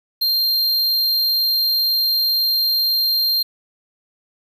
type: tone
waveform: square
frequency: 4186 Hz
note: C8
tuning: in tune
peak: -16 dBFS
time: 0.21-3.43 s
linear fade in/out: 10 ms
effects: 8-bit